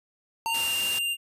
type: tone with exponential decay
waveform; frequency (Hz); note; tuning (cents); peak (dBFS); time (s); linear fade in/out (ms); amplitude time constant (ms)
square; 911; A#5; -40; -25; 0.46-0.92; 0; 100
type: tone with vibrato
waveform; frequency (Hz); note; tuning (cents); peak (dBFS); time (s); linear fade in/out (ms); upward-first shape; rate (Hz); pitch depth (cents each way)
square; 2794; F7; 0; -26; 0.47-1.17; 50; square; 18; 8
type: noise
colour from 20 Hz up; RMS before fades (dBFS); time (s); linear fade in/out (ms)
white; -33; 0.54-0.99; 5
effects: resampled to 32000 Hz